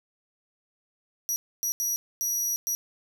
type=tone bursts at uneven times; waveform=sawtooth; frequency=5800 Hz; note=F#8; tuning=35 cents flat; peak=-23 dBFS; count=5; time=1.29-1.36 / 1.63-1.72 / 1.8-1.96 / 2.21-2.56 / 2.67-2.75 s; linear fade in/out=0 ms; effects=none